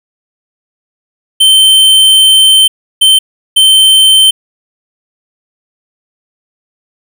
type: tone bursts at uneven times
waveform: square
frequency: 3101 Hz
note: G7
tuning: 19 cents flat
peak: -3 dBFS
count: 3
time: 1.4-2.68 / 3.01-3.19 / 3.56-4.31 s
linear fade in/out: 10 ms
effects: none